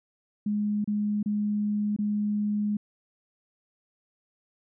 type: tone with dropouts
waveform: sine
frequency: 208.3 Hz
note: G#3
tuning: 5 cents sharp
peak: -24 dBFS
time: 0.46-2.77 s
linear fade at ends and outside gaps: 5 ms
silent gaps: 0.844-0.875 / 1.229-1.259 / 1.964-1.987 s
effects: none